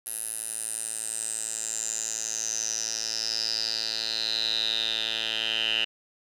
10% pulse tone with band-pass filter sweep, 111.4 Hz, A2, 22 cents sharp, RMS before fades -30 dBFS, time 0.06-5.85 s, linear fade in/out 10 ms, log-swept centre 11000 to 2900 Hz, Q 9.8, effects none

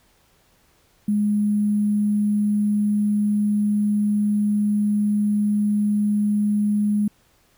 sine tone with sample-and-hold, 207.7 Hz, G#3, in tune, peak -17 dBFS, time 1.08-7.08 s, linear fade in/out 5 ms, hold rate 11025 Hz, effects pink hiss -60 dBFS RMS until 7.57 s

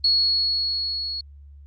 sine tone with level ramp, 4349 Hz, C#8, 34 cents flat, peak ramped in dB -15 to -27 dBFS, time 0.04-1.21 s, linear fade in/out 5 ms, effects added 71 Hz sine -42 dBFS peak until 1.66 s + Opus 32 kbps

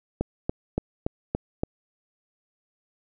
click train, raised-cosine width 2 ms, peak -11 dBFS, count 6, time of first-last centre 0.21-1.635 s, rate 3.51 Hz, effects none

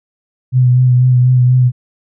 sine tone with vibrato, 125.9 Hz, B2, 34 cents sharp, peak -6 dBFS, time 0.52-1.72 s, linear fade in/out 50 ms, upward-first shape sine, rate 4.1 Hz, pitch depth 26 cents each way, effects none

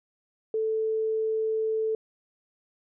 sine tone, 440 Hz, A4, in tune, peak -24 dBFS, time 0.54-1.95 s, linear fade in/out 2 ms, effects none

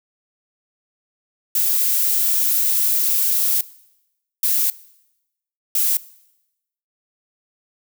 violet noise bursts at uneven times, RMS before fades -18 dBFS, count 3, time 1.55-3.61 / 4.43-4.7 / 5.75-5.97 s, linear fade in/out 2 ms, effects noise-tail reverb RT60 0.9 s tail -20 dB re dry

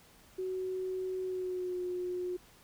sine tone with pitch glide, 372.9 to 360.2 Hz, F#4 to F#4, +14 to -46 cents, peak -33 dBFS, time 0.38-2.37 s, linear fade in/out 10 ms, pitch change -60 cents, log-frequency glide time 1.22-1.8 s, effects pink hiss -60 dBFS RMS until 2.63 s

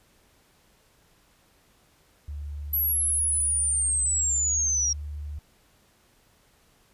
sine tone with pitch glide, 72.9 to 73.79 Hz, D2 to D2, -12 to +9 cents, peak -32 dBFS, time 2.28-5.39 s, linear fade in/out 5 ms, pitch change +21 cents, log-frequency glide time 4-4.57 s
sine linear sweep, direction down, 11840 to 5588 Hz, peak -22 dBFS, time 2.73-4.93 s, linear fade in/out 5 ms
effects pink hiss -62 dBFS RMS until 6.93 s + resampled to 32000 Hz

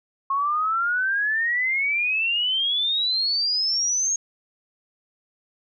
sine exponential sweep, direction up, 1082 to 6600 Hz, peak -20 dBFS, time 0.3-4.16 s, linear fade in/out 5 ms, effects none

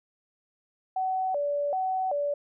sine tone with vibrato, 659.3 Hz, E5, in tune, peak -25 dBFS, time 0.96-2.34 s, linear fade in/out 5 ms, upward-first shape square, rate 1.3 Hz, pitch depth 230 cents each way, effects none

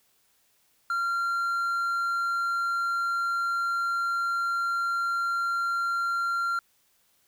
triangle tone, 1380 Hz, F6, 21 cents flat, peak -23 dBFS, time 0.9-6.59 s, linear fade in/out 2 ms, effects white hiss -67 dBFS RMS until 7.27 s

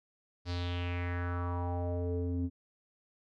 square tone with low-pass filter sweep, 88 Hz, F2, 14 cents sharp, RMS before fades -34 dBFS, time 0.45-2.5 s, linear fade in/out 50 ms, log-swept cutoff 4800 to 270 Hz, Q 3.8, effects none

